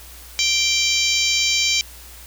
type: harmonic tone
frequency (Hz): 784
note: G5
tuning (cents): 0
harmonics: 3 / 4 / 5 / 6 / 7 / 8 / 9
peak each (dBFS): -22 / -23 / -24 / -25 / -25 / -26 / -27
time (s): 0.39-1.81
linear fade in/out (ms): 0
effects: added 60 Hz sine -42 dBFS peak until 2.26 s + white hiss -42 dBFS RMS until 2.26 s